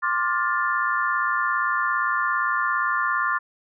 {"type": "chord", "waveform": "sine", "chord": "D minor seventh", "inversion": "third", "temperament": "just", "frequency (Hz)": [1057.2, 1174.7, 1409.6, 1762], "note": ["C6", "D6", "F6", "A6"], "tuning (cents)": [18, 0, 16, 2], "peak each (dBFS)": -26, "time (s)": [0.02, 3.39], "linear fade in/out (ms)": 20, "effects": []}